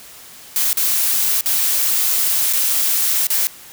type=noise with dropouts; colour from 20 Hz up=blue; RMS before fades=-17 dBFS; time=0.56-3.47 s; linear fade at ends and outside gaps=0 ms; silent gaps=0.73-0.772 / 1.409-1.459 / 2.527-2.533 / 3.269-3.303 s; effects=white hiss -40 dBFS RMS until 3.72 s